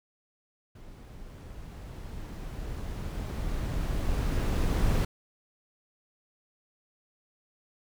brown noise with level ramp, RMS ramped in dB -47 to -24 dBFS, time 0.75-5.05 s, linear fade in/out 5 ms, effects none

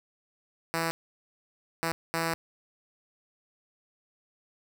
5% pulse tone bursts at uneven times, 164.81 Hz, E3, in tune, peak -16 dBFS, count 3, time 0.74-0.91 / 1.83-1.92 / 2.14-2.34 s, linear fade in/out 0 ms, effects none

